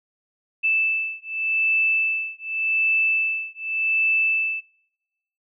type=beating tone pair; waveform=sine; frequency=2637 / 2637.86 Hz; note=E7 / E7; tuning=0 / +1 cents; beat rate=0.86 Hz; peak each=-23 dBFS; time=0.63-4.61 s; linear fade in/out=20 ms; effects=noise-tail reverb RT60 1.0 s tail -26 dB re dry